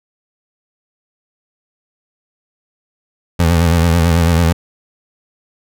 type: tone with vibrato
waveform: 25% pulse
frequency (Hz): 84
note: E2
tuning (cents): +33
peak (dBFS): -6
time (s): 3.39-4.53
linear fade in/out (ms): 10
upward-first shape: sine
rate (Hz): 9.1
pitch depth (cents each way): 68
effects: none